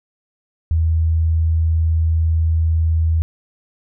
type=tone; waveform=sine; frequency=81 Hz; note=E2; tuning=30 cents flat; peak=-13 dBFS; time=0.71-3.22 s; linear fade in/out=0 ms; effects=none